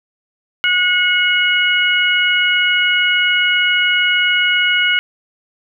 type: harmonic tone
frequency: 727 Hz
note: F#5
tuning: 31 cents flat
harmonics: 2 / 3 / 4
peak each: -16 / -16 / -16 dBFS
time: 0.64-4.99 s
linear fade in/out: 0 ms
effects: none